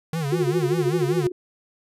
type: tone with vibrato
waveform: square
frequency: 151.8 Hz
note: D#3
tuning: 42 cents flat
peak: -24 dBFS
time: 0.13-1.27 s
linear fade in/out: 2 ms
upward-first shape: sine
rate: 5.1 Hz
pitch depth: 170 cents each way
type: tone with tremolo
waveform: sine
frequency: 360.8 Hz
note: F#4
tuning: 44 cents flat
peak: -17 dBFS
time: 0.32-1.32 s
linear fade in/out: 5 ms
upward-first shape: sine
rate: 13 Hz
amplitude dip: 90%
effects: resampled to 32000 Hz